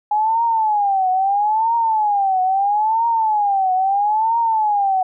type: tone with vibrato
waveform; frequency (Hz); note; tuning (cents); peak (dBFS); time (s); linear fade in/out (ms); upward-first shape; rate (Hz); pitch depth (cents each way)
sine; 830.6; G#5; 0; -14; 0.11-5.03; 5; triangle; 0.76; 210
effects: none